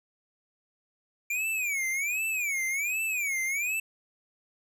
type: tone with vibrato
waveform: square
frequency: 2349 Hz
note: D7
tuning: in tune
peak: -28 dBFS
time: 1.3-3.8 s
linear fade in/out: 5 ms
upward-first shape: sine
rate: 1.3 Hz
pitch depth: 210 cents each way
effects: none